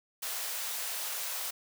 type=high-pass noise; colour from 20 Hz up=white; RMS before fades=-36 dBFS; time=0.22-1.51 s; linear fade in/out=10 ms; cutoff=520 Hz; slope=24 dB/octave; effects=none